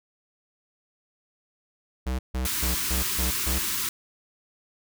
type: tone bursts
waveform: square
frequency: 63.9 Hz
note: C2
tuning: 40 cents flat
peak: -26 dBFS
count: 6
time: 2.06-3.59 s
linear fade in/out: 10 ms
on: 130 ms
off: 150 ms
type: band-stop noise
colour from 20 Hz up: white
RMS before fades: -28 dBFS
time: 2.45-3.89 s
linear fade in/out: 2 ms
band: 400 to 920 Hz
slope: 96 dB/octave
effects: none